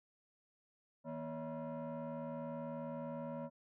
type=tone with frequency modulation; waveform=sine; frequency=161.3 Hz; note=E3; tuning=37 cents flat; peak=-39 dBFS; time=1.04-3.5 s; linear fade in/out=50 ms; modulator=401 Hz; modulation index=1.7; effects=tanh soft clip ceiling -38 dBFS